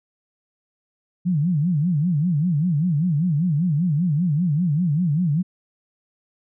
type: tone with vibrato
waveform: sine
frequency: 162 Hz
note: E3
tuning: 30 cents flat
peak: -17 dBFS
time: 1.25-5.43 s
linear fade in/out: 20 ms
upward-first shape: sine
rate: 5.1 Hz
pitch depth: 230 cents each way
effects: none